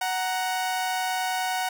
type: tone pair together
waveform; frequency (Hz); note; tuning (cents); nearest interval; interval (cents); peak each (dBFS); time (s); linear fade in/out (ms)
sawtooth; 742.9 / 936; F#5 / A#5; +7 / +7; major third; 400; -22 / -29; 0.01-1.69; 5
effects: none